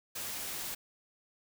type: noise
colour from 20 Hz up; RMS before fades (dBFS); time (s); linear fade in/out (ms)
white; -39; 0.15-0.75; 10
effects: none